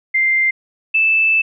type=tone pair in turn; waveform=sine; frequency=2093 / 2635 Hz; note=C7 / E7; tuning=0 / -1 cents; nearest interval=major third; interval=399 cents; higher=second; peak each=-12 / -11 dBFS; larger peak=second; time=0.14-0.51 / 0.94-1.42 s; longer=second; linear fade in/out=10 ms; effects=none